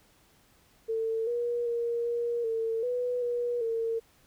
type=tone with pitch steps; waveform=sine; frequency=448.6 / 477.7 / 470.1 / 473.2 / 451.3 / 493 / 481.8 / 455 Hz; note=A4 / A#4 / A#4 / A#4 / A4 / B4 / B4 / A#4; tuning=+34 / +42 / +15 / +26 / +44 / -3 / -43 / -42 cents; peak=-27 dBFS; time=0.88-4 s; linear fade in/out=20 ms; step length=390 ms; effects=pink hiss -63 dBFS RMS until 4.26 s